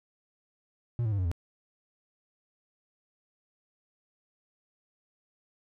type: tone with pitch steps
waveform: triangle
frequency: 119 / 109.12 / 100.07 / 91.76 / 84.15 Hz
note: A#2 / A2 / G2 / F#2 / E2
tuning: +36 / -14 / +36 / -14 / +36 cents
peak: -24 dBFS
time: 0.99-1.315 s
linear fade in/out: 0 ms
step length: 65 ms
effects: none